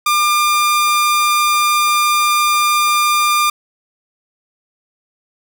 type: tone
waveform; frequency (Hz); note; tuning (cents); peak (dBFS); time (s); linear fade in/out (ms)
sawtooth; 1199; D6; +36; -8; 0.06-3.5; 5
effects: none